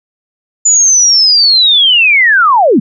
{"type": "linear sweep", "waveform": "sine", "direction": "down", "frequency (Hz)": [7040, 174.61], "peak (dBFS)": -4, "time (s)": [0.65, 2.8], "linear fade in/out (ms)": 10, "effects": []}